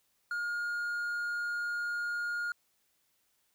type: tone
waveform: triangle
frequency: 1423 Hz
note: F6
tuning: 32 cents sharp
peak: -30 dBFS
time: 0.31-2.52 s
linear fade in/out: 2 ms
effects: white hiss -74 dBFS RMS until 3.54 s